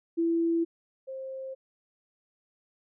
sine tone pair in turn, 333.6 / 529.6 Hz, E4 / C5, +21 / +21 cents, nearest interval minor sixth, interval 800 cents, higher second, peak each -23 / -35 dBFS, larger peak first, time 0.17-0.65 / 1.07-1.55 s, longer neither, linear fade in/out 20 ms, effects none

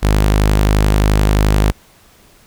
sawtooth tone, 51.5 Hz, G#1, 14 cents flat, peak -6 dBFS, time 0.02-1.72 s, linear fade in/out 20 ms, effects pink hiss -48 dBFS RMS until 2.46 s

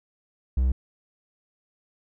triangle tone, 64 Hz, C2, 38 cents flat, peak -17 dBFS, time 0.57-0.72 s, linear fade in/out 5 ms, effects none

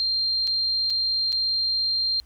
sine tone with dropouts, 4181 Hz, C8, 2 cents flat, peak -21 dBFS, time 0-2.2 s, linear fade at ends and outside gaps 0 ms, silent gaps 0.471-0.475 / 0.9-0.904 / 1.321-1.327 s, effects added 60 Hz sine -50 dBFS peak until 2.25 s + pink hiss -62 dBFS RMS until 2.25 s

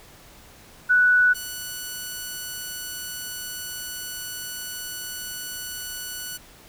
sine / 5% pulse tone pair in turn, 1480 / 1480 Hz, F#6 / F#6, 0 / 0 cents, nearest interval unison, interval 0 cents, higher neither, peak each -14 / -20 dBFS, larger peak first, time 0.89-1.34 / 1.34-6.38 s, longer second, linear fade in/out 20 ms, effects pink hiss -49 dBFS RMS until 6.68 s

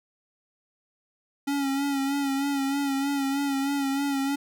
square tone with vibrato, 277.2 Hz, C#4, in tune, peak -25 dBFS, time 1.47-4.36 s, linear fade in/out 10 ms, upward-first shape sine, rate 3.2 Hz, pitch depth 39 cents each way, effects none

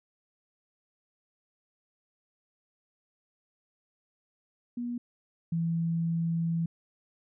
sine tone pair in turn, 241 / 166.36 Hz, B3 / E3, -42 / +16 cents, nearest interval tritone, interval 642 cents, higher first, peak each -31 / -26 dBFS, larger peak second, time 4.77-4.98 / 5.52-6.66 s, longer second, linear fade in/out 5 ms, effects none

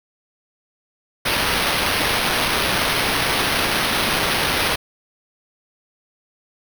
violet noise with sample-and-hold, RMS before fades -20 dBFS, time 1.25-4.76 s, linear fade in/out 10 ms, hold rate 7350 Hz, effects none

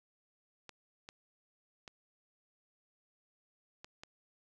clicks, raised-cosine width 0.2 ms, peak -30 dBFS, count 5, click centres 0.693 / 1.089 / 1.878 / 3.845 / 4.035 s, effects none

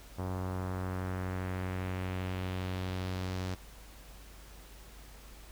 sawtooth tone with low-pass filter sweep, 92.5 Hz, F#2, in tune, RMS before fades -36 dBFS, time 0.18-3.55 s, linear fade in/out 10 ms, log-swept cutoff 1000 to 5600 Hz, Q 1.5, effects added 50 Hz sine -51 dBFS peak until 5.51 s + pink hiss -55 dBFS RMS until 5.51 s

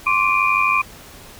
sine tone cluster, 1050 / 1156 / 2366 / 2458 Hz, C6 / D6 / D7 / D#7, +6 / -28 / +12 / -22 cents, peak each -20 dBFS, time 0.06-0.82 s, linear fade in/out 10 ms, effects pink hiss -41 dBFS RMS until 1.39 s

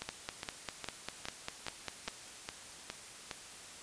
two click trains, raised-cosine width 0.2 ms, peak -21 / -19 dBFS, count 9 / 11, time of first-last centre 0.02-3.312 / 0.09-2.082 s, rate 2.43 / 5.02 Hz, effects white hiss -50 dBFS RMS until 3.82 s + resampled to 22050 Hz

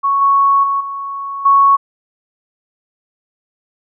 sine tone with level steps, 1108.7 Hz, C#6, in tune, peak -11 / -8 / -13 / -21 / -6 dBFS, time 0.03-1.77 s, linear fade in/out 20 ms, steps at 0.21 / 0.63 / 0.8 / 1.45 s, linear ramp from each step 10 ms, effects none

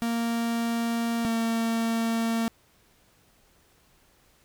45% pulse tone pair in turn, 232.1 / 228.1 Hz, A#3 / A#3, -7 / -37 cents, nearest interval unison, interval 30 cents, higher first, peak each -25 / -24 dBFS, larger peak second, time 0.02-1.25 / 1.25-2.48 s, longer neither, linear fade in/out 0 ms, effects pink hiss -62 dBFS RMS until 4.44 s

